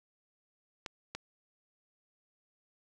clicks, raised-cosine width 0.2 ms, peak -21 dBFS, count 2, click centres 0.862 / 1.15 s, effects none

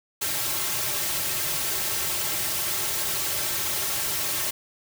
white noise with comb filter, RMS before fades -27 dBFS, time 0.21-4.51 s, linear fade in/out 10 ms, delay 4.1 ms, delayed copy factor -0.85, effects none

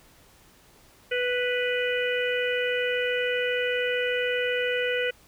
harmonic tone, 493.9 Hz, B4, in tune, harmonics 1 / 3 / 4 / 5 / 6, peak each -26 / -31 / -32 / -33 / -34 dBFS, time 1.11-5.11 s, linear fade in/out 10 ms, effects pink hiss -56 dBFS RMS until 5.27 s

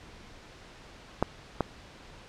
clicks, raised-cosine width 1 ms, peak -9 / -11 dBFS, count 2, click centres 1.226 / 1.607 s, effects pink hiss -50 dBFS RMS until 2.28 s + low-pass 5000 Hz 12 dB/octave

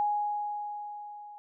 sine tone with level ramp, 830.6 Hz, G#5, in tune, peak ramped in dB -24 to -44 dBFS, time 0-1.38 s, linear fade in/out 0 ms, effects none

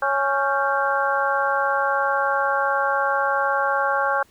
harmonic tone with a mistuned harmonic, 277.2 Hz, C#4, in tune, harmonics 2 / 3 / 4 / 5 / 6, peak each -25 / -24 / -25 / -25 / -26 dBFS, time 0.02-4.23 s, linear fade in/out 5 ms, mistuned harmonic 6, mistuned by -100 cents, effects pink hiss -57 dBFS RMS until 4.3 s

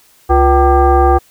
sine tone with frequency modulation, 352.1 Hz, F4, 14 cents sharp, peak -6 dBFS, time 0.29-1.19 s, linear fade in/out 20 ms, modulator 420 Hz, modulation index 1.6, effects white hiss -49 dBFS RMS until 1.3 s

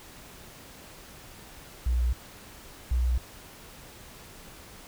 sine tone pair in turn, 60.6 / 61.52 Hz, B1 / B1, -32 / -6 cents, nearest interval unison, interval 26 cents, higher second, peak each -22 dBFS, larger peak neither, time 1.86-2.13 / 2.91-3.18 s, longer neither, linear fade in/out 5 ms, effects pink hiss -48 dBFS RMS until 4.87 s

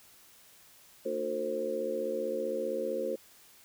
harmonic tone with a mistuned harmonic, 75.5 Hz, D2, 48 cents sharp, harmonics 3 / 4 / 5 / 6 / 7, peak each -42 / -43 / -38 / -36 / -33 dBFS, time 1.05-3.16 s, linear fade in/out 10 ms, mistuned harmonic 5, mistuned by -70 cents, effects white hiss -58 dBFS RMS until 3.64 s

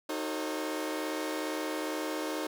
sawtooth chord, D# diminished seventh, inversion none, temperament just, 311.1 / 373.4 / 448 / 537.6 Hz, D#4 / F#4 / A4 / C5, 0 / +16 / +31 / +47 cents, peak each -31 / -37 / -36 / -35 dBFS, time 0.09-2.47 s, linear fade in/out 5 ms, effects none

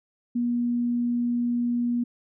sine tone, 240.2 Hz, B3, 48 cents flat, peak -22 dBFS, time 0.35-2.04 s, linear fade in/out 10 ms, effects none

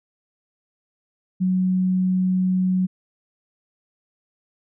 sine tone, 185 Hz, F#3, in tune, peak -17 dBFS, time 1.4-2.87 s, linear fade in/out 20 ms, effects none

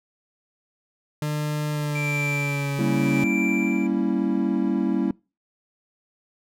40% pulse tone with pitch glide, 150 to 139.15 Hz, D3 to C#3, +37 to +7 cents, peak -23 dBFS, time 1.22-3.24 s, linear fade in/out 2 ms, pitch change -130 cents, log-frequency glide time 1.69-2.86 s
triangle tone with tremolo, 2349 Hz, D7, in tune, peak -24 dBFS, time 1.95-3.87 s, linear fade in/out 5 ms, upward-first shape sine, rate 0.86 Hz, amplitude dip 80%
triangle chord, G diminished seventh, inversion none, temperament equal, 196 / 233.1 / 277.2 / 329.6 Hz, G3 / Bb3 / Db4 / Fb4, 0 / 0 / 0 / 0 cents, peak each -24 dBFS, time 2.79-5.11 s, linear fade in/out 2 ms
effects noise-tail reverb RT60 0.3 s tail -24 dB re dry

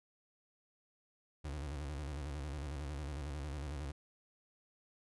35% pulse tone with vibrato, 72.2 Hz, D2, 29 cents flat, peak -38 dBFS, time 1.44-3.92 s, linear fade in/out 10 ms, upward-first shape square, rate 11 Hz, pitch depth 100 cents each way, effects resampled to 24000 Hz

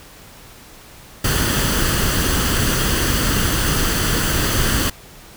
pink noise with comb filter, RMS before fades -18 dBFS, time 1.24-4.9 s, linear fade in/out 5 ms, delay 0.65 ms, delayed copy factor +0.5, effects pink hiss -42 dBFS RMS until 5.36 s

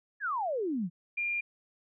sine exponential sweep, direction down, 1760 to 160 Hz, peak -29 dBFS, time 0.2-0.9 s, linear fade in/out 50 ms
sine tone, 2400 Hz, D7, 37 cents sharp, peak -29 dBFS, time 1.17-1.41 s, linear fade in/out 10 ms
effects none

